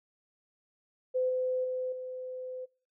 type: tone with level steps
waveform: sine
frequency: 510 Hz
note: C5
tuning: 44 cents flat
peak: -26 / -28 / -31 / -37 dBFS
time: 1.14-2.66 s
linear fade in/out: 20 ms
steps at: 1.29 / 1.64 / 1.92 s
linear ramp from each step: 5 ms
effects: noise-tail reverb RT60 0.4 s tail -23 dB re dry